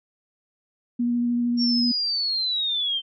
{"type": "tone with vibrato", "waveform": "sine", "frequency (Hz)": 240, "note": "B3", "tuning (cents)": -49, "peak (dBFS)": -20, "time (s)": [0.99, 1.92], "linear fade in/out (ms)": 10, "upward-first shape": "triangle", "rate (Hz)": 13, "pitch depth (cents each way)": 14}
{"type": "linear sweep", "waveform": "sine", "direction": "down", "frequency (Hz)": [5540, 3100], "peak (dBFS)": -22, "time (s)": [1.57, 3.02], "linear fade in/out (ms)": 50}
{"effects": []}